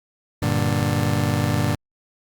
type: chord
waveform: 30% pulse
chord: G minor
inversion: none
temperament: just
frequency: 98 / 117.6 / 147 Hz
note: G2 / Bb2 / D3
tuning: 0 / +16 / +2 cents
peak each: -21 dBFS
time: 0.42-1.75 s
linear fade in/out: 5 ms
effects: Opus 48 kbps